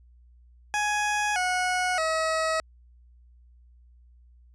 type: tone with pitch steps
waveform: 20% pulse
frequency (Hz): 835 / 731.1 / 640.2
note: G#5 / F#5 / D#5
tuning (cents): +9 / -21 / +49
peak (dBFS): -19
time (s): 0.74-2.6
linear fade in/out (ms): 0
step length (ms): 620
effects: added 60 Hz sine -52 dBFS peak until 4.54 s + resampled to 22050 Hz